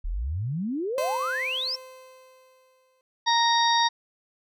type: exponential sweep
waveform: sine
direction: up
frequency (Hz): 34.71 to 5588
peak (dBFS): -26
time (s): 0.04-1.76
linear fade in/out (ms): 10
type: tone with exponential decay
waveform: 30% pulse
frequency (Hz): 517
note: C5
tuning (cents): -21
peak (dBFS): -23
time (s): 0.98-3.01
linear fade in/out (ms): 1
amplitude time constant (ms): 440
type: harmonic tone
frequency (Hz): 932.3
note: A#5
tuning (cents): 0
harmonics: 1 / 2 / 4 / 5 / 6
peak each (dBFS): -21 / -28 / -25 / -31 / -32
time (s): 3.26-3.89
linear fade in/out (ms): 20
effects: none